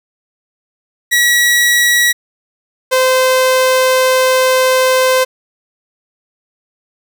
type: tone pair in turn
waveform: sawtooth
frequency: 1926 / 516.2 Hz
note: B6 / C5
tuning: -44 / -23 cents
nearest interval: octave + major seventh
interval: 2279 cents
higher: first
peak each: -5 dBFS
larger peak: neither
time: 1.11-2.13 / 2.91-5.25 s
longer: second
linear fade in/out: 20 ms
effects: none